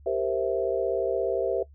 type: chord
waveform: sine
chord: C dominant seventh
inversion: second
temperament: equal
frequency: 392 / 466.2 / 523.3 / 659.3 Hz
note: G4 / Bb4 / C5 / E5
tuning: 0 / 0 / 0 / 0 cents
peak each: -29 dBFS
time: 0.06-1.63 s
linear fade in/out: 5 ms
effects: noise-tail reverb RT60 0.1 s tail -19 dB re dry + added 71 Hz sine -48 dBFS peak until 1.74 s